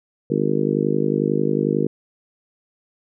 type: harmonic tone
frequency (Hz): 51.1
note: G#1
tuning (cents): -27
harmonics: 3 / 4 / 5 / 6 / 7 / 8 / 9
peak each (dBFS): -25 / -25 / -25 / -25 / -25 / -25 / -25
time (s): 0.3-1.87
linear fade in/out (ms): 5
effects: none